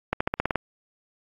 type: accelerating click train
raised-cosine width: 0.5 ms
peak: -8 dBFS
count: 8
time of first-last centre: 0.13-0.557 s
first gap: 75 ms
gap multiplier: 0.93
effects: AAC 32 kbps